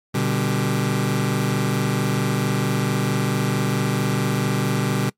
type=chord; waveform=sawtooth; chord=G major; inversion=first; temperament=just; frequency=122.5 / 147 / 196 Hz; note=B2 / D3 / G3; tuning=-14 / +2 / 0 cents; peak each=-19 / -19 / -20 dBFS; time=0.14-5.1 s; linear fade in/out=10 ms; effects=noise-tail reverb RT60 0.1 s tail -23 dB re dry + MP3 64 kbps